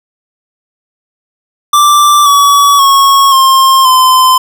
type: tone with pitch steps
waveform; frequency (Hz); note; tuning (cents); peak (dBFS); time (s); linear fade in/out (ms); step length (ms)
square; 1174.7 / 1136.7 / 1099.8 / 1064.2 / 1029.7; D6 / C#6 / C#6 / C6 / C6; 0 / +43 / -14 / +29 / -28; -4; 1.73-4.38; 5; 530
effects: none